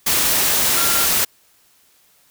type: tone in noise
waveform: sine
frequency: 1380 Hz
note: F6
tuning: 21 cents flat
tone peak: -25 dBFS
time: 0.76-1.06 s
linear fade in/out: 10 ms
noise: white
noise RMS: -17 dBFS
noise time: 0.06-1.25 s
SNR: -11 dB
effects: white hiss -56 dBFS RMS until 2.3 s